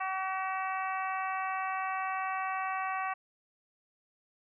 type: harmonic tone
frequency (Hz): 379.6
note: F#4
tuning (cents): +44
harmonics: 2 / 3 / 4 / 5 / 6 / 7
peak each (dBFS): -35 / -35 / -42 / -41 / -45 / -44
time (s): 0-3.14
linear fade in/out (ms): 10
effects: none